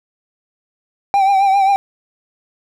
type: tone with vibrato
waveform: triangle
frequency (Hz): 784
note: G5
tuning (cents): 0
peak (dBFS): -8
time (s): 1.14-1.76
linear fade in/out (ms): 0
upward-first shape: triangle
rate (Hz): 7.5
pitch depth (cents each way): 58
effects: none